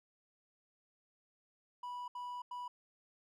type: tone bursts at uneven times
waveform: triangle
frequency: 982 Hz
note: B5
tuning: 10 cents flat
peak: -39 dBFS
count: 3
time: 1.83-2.08 / 2.15-2.42 / 2.51-2.68 s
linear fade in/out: 5 ms
effects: none